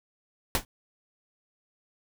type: noise with exponential decay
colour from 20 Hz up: pink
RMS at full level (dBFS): -19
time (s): 0.55-0.65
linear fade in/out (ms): 1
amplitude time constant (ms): 21
effects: none